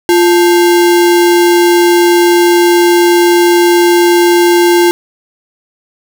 sine tone with sample-and-hold, 348 Hz, F4, 6 cents flat, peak -4 dBFS, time 0.09-4.91 s, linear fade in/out 0 ms, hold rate 1225 Hz, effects none

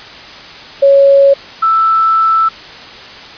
sine tone pair in turn, 554.4 / 1321.5 Hz, C#5 / E6, 0 / +4 cents, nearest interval octave + minor third, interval 1504 cents, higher second, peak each -3 / -7 dBFS, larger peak first, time 0.82-1.34 / 1.62-2.49 s, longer second, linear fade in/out 10 ms, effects white hiss -31 dBFS RMS until 3.37 s + resampled to 11025 Hz

